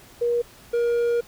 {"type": "tone pair in turn", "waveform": ["sine", "triangle"], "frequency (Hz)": [476.4, 473.4], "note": ["A#4", "A#4"], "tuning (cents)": [38, 27], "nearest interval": "unison", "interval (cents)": 11, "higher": "first", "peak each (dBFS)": [-19, -17], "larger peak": "second", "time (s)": [[0.21, 0.42], [0.73, 1.21]], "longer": "second", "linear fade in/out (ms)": 10, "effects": ["pink hiss -49 dBFS RMS until 1.27 s"]}